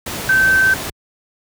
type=tone in noise; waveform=sine; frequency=1546 Hz; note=G6; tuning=24 cents flat; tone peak=-10 dBFS; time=0.29-0.74 s; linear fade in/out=5 ms; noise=pink; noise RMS=-25 dBFS; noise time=0.06-0.9 s; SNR=+12 dB; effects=high-pass 60 Hz 12 dB/octave